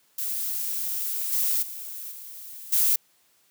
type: noise with level steps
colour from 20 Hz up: violet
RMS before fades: -29 / -24 / -37 / -41 / -21 dBFS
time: 0.18-2.96 s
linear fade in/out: 5 ms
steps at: 1.32 / 1.62 / 2.11 / 2.72 s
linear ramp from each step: 10 ms
effects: white hiss -64 dBFS RMS until 3.5 s + high-pass 100 Hz 12 dB/octave